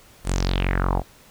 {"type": "tone with low-pass filter sweep", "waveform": "sawtooth", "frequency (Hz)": 45.7, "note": "F#1", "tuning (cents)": -21, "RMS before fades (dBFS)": -22, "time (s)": [0.24, 1.03], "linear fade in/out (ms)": 50, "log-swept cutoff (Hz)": [10000, 680], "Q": 4.5, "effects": ["pink hiss -51 dBFS RMS until 1.3 s"]}